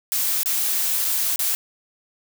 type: noise with dropouts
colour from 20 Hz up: blue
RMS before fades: -22 dBFS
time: 0.12-1.55 s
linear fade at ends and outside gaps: 0 ms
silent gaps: 0.432-0.459 / 1.045-1.049 / 1.359-1.392 s
effects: none